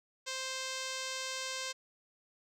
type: tone with low-pass filter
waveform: 5% pulse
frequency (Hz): 523.3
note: C5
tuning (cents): 0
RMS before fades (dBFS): -39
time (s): 0.26-1.73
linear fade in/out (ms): 20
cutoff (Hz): 8300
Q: 1.3
effects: none